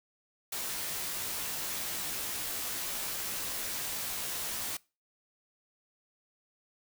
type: noise with comb filter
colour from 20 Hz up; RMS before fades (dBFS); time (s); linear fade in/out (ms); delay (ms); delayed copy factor
white; -36; 0.52-4.77; 5; 15; -0.7
effects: noise-tail reverb RT60 0.3 s tail -23 dB re dry